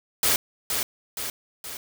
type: noise with echo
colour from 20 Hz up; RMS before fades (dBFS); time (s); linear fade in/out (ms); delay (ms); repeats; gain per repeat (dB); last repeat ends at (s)
white; -21; 0.23-0.36; 2; 470; 3; -5; 1.77
effects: none